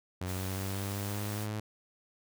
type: linear sweep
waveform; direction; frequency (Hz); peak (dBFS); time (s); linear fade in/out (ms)
sawtooth; up; 91 to 107.6; -30; 0.21-1.6; 5
type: high-pass noise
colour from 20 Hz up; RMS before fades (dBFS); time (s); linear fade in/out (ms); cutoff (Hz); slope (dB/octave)
white; -44; 0.25-1.48; 50; 250; 24
effects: none

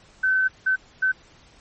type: tone bursts at uneven times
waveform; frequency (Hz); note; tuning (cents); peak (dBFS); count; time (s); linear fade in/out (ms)
sine; 1527; G6; -46; -17; 3; 0.23-0.48 / 0.66-0.76 / 1.02-1.12; 10
effects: pink hiss -53 dBFS RMS until 1.6 s + MP3 32 kbps

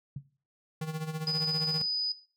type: tone with exponential decay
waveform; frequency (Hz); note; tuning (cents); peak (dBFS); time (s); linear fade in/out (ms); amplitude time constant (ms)
sine; 139.6; C#3; +13; -31; 0.16-0.28; 5; 24
type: tone with tremolo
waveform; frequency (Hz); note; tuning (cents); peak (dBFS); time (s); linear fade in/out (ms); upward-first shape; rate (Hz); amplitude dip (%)
square; 157.3; D#3; +19; -31; 0.81-1.82; 5; sine; 15; 70
type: tone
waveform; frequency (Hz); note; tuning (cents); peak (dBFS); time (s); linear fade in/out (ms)
sine; 4978; D#8; 0; -27; 1.27-2.12; 2
effects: noise-tail reverb RT60 0.4 s tail -17 dB re dry

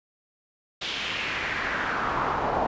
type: noise with band-pass filter sweep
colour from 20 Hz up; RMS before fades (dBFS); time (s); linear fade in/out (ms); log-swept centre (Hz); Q
brown; -28; 0.81-2.67; 10; 3500 to 780; 2.3
effects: resampled to 16000 Hz

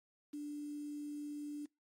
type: tone with quantisation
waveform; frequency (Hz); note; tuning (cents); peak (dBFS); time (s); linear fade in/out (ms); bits
sine; 293.7; D4; 0; -40; 0.33-1.66; 10; 10
effects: noise-tail reverb RT60 0.2 s tail -23 dB re dry + MP3 64 kbps

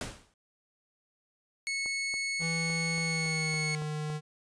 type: noise with exponential decay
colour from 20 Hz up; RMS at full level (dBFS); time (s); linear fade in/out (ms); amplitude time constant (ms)
pink; -33; 0.01-0.34; 2; 70
type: tone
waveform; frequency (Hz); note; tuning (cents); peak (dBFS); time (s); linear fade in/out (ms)
sawtooth; 2200; C#7; -14; -27; 1.67-3.75; 0
type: click train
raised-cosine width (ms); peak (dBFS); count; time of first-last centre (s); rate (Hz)
1; -32; 9; 1.86-4.101; 3.57
type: tone with pitch glide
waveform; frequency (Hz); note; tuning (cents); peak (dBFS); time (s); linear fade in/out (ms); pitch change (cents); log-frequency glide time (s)
square; 164.81 to 152.01; E3 to D#3; 0 to -40; -33; 2.39-4.21; 50; -140; 3.01-3.81
effects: resampled to 22050 Hz

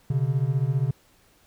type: beating tone pair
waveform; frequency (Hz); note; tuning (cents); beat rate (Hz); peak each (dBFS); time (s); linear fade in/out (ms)
triangle; 127.3 / 142.3; C3 / C#3; -47 / +46; 15; -22; 0.1-0.91; 5
effects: pink hiss -60 dBFS RMS until 1.46 s

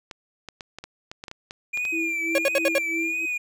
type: clicks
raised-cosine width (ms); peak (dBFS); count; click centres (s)
0.2; -19; 12; 0.112 / 0.487 / 0.608 / 0.786 / 0.84 / 1.115 / 1.239 / 1.282 / 1.314 / 1.509 / 1.774 / 1.852
type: tone with vibrato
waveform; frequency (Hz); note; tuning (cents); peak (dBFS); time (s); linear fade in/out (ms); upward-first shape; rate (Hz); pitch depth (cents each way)
triangle; 2409; D7; +43; -23; 1.73-3.38; 10; triangle; 1.5; 87
type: tone with tremolo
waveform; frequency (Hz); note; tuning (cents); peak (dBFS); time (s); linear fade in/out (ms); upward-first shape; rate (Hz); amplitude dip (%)
sine; 329; E4; -3; -26; 1.92-3.26; 10; sine; 3; 90
type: tone bursts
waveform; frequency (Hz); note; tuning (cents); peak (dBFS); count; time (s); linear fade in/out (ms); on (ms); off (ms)
45% pulse; 553; C#5; -4; -18; 5; 2.35-2.783; 2; 33; 67
effects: none

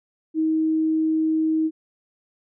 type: tone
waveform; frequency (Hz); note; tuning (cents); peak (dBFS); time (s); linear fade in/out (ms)
sine; 316.7; D#4; +31; -18; 0.34-1.71; 50
effects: none

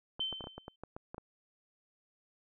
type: clicks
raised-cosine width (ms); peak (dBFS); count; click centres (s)
1; -29; 11; 0.195 / 0.327 / 0.408 / 0.441 / 0.471 / 0.58 / 0.681 / 0.836 / 0.965 / 1.145 / 1.181
type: tone with exponential decay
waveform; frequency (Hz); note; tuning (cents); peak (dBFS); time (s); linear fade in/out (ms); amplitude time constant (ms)
sine; 3089; G7; -26; -30; 0.2-0.76; 5; 120
effects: none

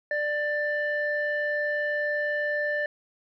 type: tone pair together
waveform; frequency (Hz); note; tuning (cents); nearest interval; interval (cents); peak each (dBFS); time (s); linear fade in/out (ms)
sine; 592 / 1774; D5 / A6; +14 / +14; octave + perfect fifth; 1900; -27 / -26; 0.11-2.86; 2
effects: tanh soft clip ceiling -19 dBFS

